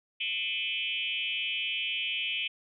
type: tone with frequency modulation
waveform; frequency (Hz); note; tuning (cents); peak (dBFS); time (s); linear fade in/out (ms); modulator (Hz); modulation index
sine; 2794; F7; 0; -29; 0.2-2.48; 10; 189; 2.5
effects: none